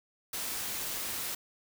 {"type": "noise", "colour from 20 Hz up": "white", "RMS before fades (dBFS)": -36, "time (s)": [0.33, 1.35], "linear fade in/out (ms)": 5, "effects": []}